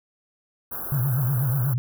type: band-stop noise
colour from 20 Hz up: white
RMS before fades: -32 dBFS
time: 0.71-1.74 s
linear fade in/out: 10 ms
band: 1600 to 11000 Hz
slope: 96 dB/octave
type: tone with vibrato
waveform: sine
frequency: 130.7 Hz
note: C3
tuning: 1 cent flat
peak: -20 dBFS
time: 0.92-1.78 s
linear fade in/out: 0 ms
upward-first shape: triangle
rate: 8.2 Hz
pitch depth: 210 cents each way
effects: none